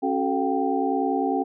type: tone cluster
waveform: sine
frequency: 273.2 / 374 / 436.2 / 712 / 782 Hz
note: C#4 / F#4 / A4 / F5 / G5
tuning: -25 / +19 / -15 / +33 / -4 cents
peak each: -25 / -28 / -29 / -32 / -26 dBFS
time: 0.02-1.44 s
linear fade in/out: 20 ms
effects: none